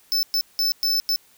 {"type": "tone bursts at uneven times", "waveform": "square", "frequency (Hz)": 5274, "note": "E8", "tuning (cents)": 0, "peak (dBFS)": -19, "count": 5, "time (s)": [[0.12, 0.23], [0.34, 0.41], [0.59, 0.72], [0.83, 1], [1.09, 1.16]], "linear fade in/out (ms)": 0, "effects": ["white hiss -56 dBFS RMS until 1.37 s"]}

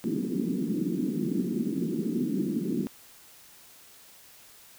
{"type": "band-pass noise", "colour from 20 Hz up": "pink", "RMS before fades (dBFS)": -29, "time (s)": [0.04, 2.87], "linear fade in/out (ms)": 0, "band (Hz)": [170, 360], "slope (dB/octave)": 48, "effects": ["white hiss -53 dBFS RMS until 4.78 s"]}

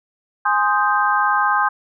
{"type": "chord", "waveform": "sine", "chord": "Ab major seventh", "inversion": "none", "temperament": "equal", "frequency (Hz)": [830.6, 1046.5, 1244.5, 1568], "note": ["Ab5", "C6", "Eb6", "G6"], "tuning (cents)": [0, 0, 0, 0], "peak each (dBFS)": -20, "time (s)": [0.45, 1.69], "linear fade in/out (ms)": 10, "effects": []}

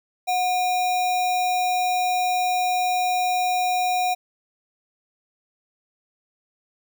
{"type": "tone with sample-and-hold", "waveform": "sine", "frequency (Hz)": 729, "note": "F#5", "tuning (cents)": -26, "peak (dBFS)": -19, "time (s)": [0.27, 4.15], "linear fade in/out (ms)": 20, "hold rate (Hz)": 3150, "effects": []}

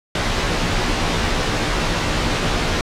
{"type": "noise with comb filter", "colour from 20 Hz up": "pink", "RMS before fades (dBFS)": -19, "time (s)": [0.15, 2.81], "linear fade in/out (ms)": 2, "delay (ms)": 15, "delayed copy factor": -1, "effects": ["low-pass 5000 Hz 12 dB/octave"]}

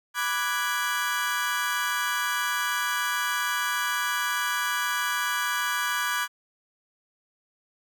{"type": "chord", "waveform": "35% pulse", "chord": "G# half-diminished seventh", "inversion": "first", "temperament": "equal", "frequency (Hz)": [987.8, 1174.7, 1480, 1661.2], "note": ["B5", "D6", "F#6", "G#6"], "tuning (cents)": [0, 0, 0, 0], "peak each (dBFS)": [-31, -29, -29, -28], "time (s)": [0.14, 6.28], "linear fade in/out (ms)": 50, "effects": []}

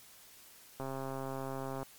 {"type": "click train", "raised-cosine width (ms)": 1, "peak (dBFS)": -26, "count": 139, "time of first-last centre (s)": [0.8, 1.83], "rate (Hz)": 134, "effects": ["white hiss -57 dBFS RMS until 1.98 s", "MP3 96 kbps"]}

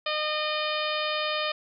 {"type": "harmonic tone", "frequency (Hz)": 610, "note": "D#5", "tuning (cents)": -34, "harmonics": [1, 2, 3, 4, 5, 6, 7, 8], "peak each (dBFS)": [-31, -32, -36, -34, -34, -35, -40, -40], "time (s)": [0.06, 1.52], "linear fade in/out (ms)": 5, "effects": []}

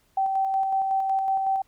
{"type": "tone with tremolo", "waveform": "sine", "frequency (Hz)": 773, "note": "G5", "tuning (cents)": -24, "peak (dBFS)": -20, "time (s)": [0.17, 1.62], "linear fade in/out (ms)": 5, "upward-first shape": "square", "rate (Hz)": 5.4, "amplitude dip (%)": 30, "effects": ["pink hiss -65 dBFS RMS until 1.67 s"]}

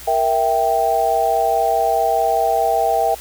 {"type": "chord", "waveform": "sine", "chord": "E diminished", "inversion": "second", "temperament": "equal", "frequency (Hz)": [466.2, 659.3, 784], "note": ["Bb4", "E5", "G5"], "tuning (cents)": [0, 0, 0], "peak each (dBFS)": [-22, -18, -17], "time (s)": [0.07, 3.15], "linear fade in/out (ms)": 10, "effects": ["added 60 Hz sine -41 dBFS peak until 3.2 s", "white hiss -37 dBFS RMS until 3.2 s"]}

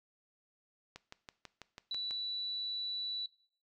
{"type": "click train", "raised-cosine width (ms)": 0.2, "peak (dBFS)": -29, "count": 8, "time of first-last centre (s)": [0.96, 2.109], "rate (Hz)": 6.09}
{"type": "tone", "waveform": "sine", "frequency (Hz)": 3951, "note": "B7", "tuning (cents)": 0, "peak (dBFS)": -35, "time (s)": [1.91, 3.26], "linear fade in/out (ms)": 2}
{"effects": ["noise-tail reverb RT60 0.5 s tail -19 dB re dry"]}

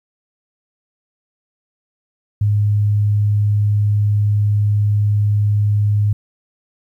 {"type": "tone", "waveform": "sine", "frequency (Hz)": 103.83, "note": "G#2", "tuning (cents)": 0, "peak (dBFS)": -12, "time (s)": [2.41, 6.13], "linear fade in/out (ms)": 5, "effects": ["9-bit"]}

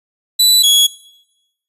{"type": "tone pair in turn", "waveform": "sawtooth", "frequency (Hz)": [3970, 3349], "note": ["B7", "G#7"], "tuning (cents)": [8, 14], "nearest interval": "minor third", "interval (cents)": 294, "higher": "first", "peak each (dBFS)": -5, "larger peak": "neither", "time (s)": [[0.39, 0.63], [0.63, 0.87]], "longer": "neither", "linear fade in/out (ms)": 10, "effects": ["noise-tail reverb RT60 0.9 s tail -21 dB re dry", "resampled to 32000 Hz"]}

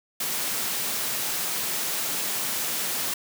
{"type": "high-pass noise", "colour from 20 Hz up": "white", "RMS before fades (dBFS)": -28, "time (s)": [0.2, 3.14], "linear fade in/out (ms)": 5, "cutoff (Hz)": 120, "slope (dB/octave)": 96, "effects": []}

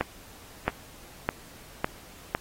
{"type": "accelerating click train", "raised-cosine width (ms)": 0.5, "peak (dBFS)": -8, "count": 5, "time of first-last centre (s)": [0.01, 2.349], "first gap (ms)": 670, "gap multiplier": 0.91, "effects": ["pink hiss -50 dBFS RMS until 2.4 s", "AAC 48 kbps"]}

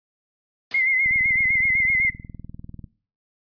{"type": "noise with exponential decay", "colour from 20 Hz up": "white", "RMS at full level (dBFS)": -30, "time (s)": [0.71, 0.95], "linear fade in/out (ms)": 2, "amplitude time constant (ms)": 52}
{"type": "tone with vibrato", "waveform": "sine", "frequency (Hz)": 2093, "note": "C7", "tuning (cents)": 0, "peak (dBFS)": -17, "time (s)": [0.74, 2.1], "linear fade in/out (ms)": 5, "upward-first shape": "sine", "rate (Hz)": 7.9, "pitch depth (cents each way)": 57}
{"type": "click train", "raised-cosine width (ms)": 5, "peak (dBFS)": -25, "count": 37, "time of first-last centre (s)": [1.06, 2.842], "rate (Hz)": 20.2}
{"effects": ["noise-tail reverb RT60 0.4 s tail -19 dB re dry", "resampled to 11025 Hz"]}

